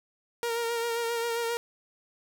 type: tone with vibrato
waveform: sawtooth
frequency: 466.2 Hz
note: A#4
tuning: in tune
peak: -24 dBFS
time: 0.43-1.57 s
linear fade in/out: 0 ms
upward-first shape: sine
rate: 7.5 Hz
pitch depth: 28 cents each way
effects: none